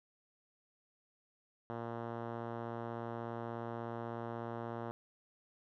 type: tone with low-pass filter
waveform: 5% pulse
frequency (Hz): 116.54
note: A#2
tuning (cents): 0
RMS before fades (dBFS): -42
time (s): 1.7-4.91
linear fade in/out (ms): 0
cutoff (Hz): 1100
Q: 0.57
effects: none